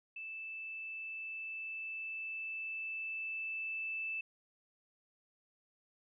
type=tone with level ramp; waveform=sine; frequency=2637 Hz; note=E7; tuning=in tune; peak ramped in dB=-42 to -36 dBFS; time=0.16-4.21 s; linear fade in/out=5 ms; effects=none